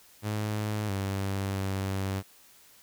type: tone with pitch steps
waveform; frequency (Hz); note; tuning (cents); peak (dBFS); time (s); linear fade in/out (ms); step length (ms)
sawtooth; 105.8 / 97.8 / 96.7; G#2 / G2 / G2; +33 / -4 / -23; -25; 0.22-2.23; 50; 670
effects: white hiss -57 dBFS RMS until 2.82 s